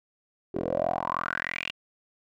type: tone with band-pass filter sweep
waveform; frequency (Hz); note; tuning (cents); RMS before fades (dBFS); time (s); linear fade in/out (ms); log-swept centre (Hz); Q
10% pulse; 43.16; F1; -20; -30; 0.54-1.71; 10; 380 to 2900; 7.2
effects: none